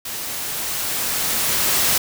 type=noise with level ramp; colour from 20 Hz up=white; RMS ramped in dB=-29 to -17 dBFS; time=0.05-1.98 s; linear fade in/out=5 ms; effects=none